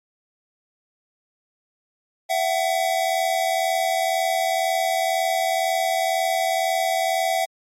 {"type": "tone pair together", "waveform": "square", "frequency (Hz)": [670, 752], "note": ["E5", "F#5"], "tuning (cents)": [28, 28], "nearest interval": "major second", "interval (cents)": 200, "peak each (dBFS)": -23, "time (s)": [2.29, 7.46], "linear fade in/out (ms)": 20, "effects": ["MP3 64 kbps"]}